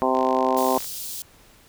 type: harmonic tone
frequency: 130 Hz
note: C3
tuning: 11 cents flat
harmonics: 2 / 3 / 4 / 5 / 6 / 7 / 8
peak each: -26 / -26 / -26 / -26 / -26 / -26 / -26 dBFS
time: 0.02-0.78 s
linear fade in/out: 0 ms
type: click train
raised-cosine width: 0.2 ms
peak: -21 dBFS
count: 36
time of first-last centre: 0.15-0.844 s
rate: 50.4 Hz
type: high-pass noise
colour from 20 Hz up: white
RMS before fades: -33 dBFS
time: 0.57-1.22 s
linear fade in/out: 0 ms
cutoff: 3500 Hz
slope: 24 dB/octave
effects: pink hiss -53 dBFS RMS until 1.68 s